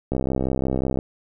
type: click train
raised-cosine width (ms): 2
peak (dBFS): -10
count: 58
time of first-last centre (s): 0.12-0.989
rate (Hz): 65.6
effects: none